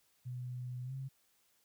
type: tone with pitch glide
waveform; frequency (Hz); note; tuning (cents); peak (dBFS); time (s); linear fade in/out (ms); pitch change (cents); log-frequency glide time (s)
sine; 124.8 to 133.76; B2 to C3; +19 to +39; -39; 0.25-1.09; 20; +120; 0.84-0.93
effects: white hiss -73 dBFS RMS until 1.64 s